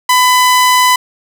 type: tone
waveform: sawtooth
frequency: 1002 Hz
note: B5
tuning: 25 cents sharp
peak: -3 dBFS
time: 0.09-0.96 s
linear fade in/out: 5 ms
effects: none